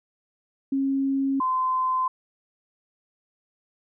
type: tone pair in turn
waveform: sine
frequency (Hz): 271.9 / 1030.1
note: C#4 / C6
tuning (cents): -33 / -27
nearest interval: octave + major seventh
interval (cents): 2306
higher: second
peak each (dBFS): -21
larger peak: neither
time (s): 0.72-1.4 / 1.4-2.08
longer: neither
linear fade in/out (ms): 5
effects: none